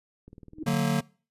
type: click train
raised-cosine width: 3 ms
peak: -34 dBFS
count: 10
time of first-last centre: 0.28-0.737 s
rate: 19.7 Hz
type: tone with exponential growth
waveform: sine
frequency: 311.1 Hz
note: D#4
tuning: in tune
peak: -28 dBFS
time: 0.52-0.63 s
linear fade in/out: 5 ms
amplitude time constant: 22 ms
type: chord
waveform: square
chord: D augmented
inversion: none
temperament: just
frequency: 146.83 / 183.54 / 229.4 Hz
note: D3 / F#3 / A#3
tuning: 0 / -14 / -28 cents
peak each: -28 / -29 / -28 dBFS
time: 0.66-1.01 s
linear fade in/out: 10 ms
effects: noise-tail reverb RT60 0.4 s tail -24 dB re dry + resampled to 32000 Hz